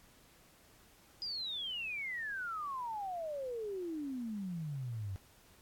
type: exponential sweep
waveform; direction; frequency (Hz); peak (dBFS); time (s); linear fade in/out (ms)
sine; down; 4978 to 92.5; -37; 1.22-5.16; 0
effects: pink hiss -63 dBFS RMS until 5.61 s + AAC 64 kbps